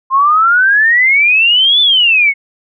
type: exponential two-way sweep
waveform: sine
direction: up then down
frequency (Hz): 1046.5 to 3539 to 2160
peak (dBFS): -6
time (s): 0.1-2.34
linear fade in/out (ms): 50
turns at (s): 1.81
effects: none